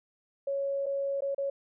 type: tone with dropouts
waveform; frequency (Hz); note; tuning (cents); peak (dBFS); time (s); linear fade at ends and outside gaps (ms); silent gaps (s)
sine; 554.4; C#5; 0; -28; 0.47-1.5; 5; 0.86-0.864 / 1.207-1.22 / 1.347-1.38
effects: none